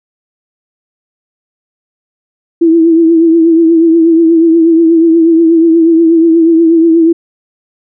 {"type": "tone with vibrato", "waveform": "sine", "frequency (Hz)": 329.6, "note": "E4", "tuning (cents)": 0, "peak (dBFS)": -3, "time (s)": [2.61, 7.13], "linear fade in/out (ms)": 10, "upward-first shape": "triangle", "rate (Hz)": 8.3, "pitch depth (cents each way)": 55, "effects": []}